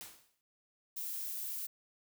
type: noise with exponential decay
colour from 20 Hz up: white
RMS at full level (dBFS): -45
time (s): 0.01-0.41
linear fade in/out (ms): 0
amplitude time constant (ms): 85
type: noise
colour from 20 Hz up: violet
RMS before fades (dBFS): -40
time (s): 0.96-1.67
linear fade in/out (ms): 10
effects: none